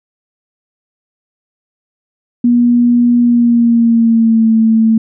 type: tone with pitch glide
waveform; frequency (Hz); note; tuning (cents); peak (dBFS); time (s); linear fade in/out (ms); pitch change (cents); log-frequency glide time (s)
sine; 240.6 to 223.2; B3 to A3; -45 to +25; -6; 2.44-4.98; 5; -130; 3.2-4.5
effects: none